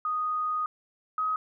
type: tone pair in turn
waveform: sine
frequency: 1242 / 1264.4 Hz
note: D#6 / D#6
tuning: -3 / +27 cents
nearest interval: unison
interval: 30 cents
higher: second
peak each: -26 / -25 dBFS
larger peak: second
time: 0.05-0.66 / 1.18-1.36 s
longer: first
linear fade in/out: 2 ms
effects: none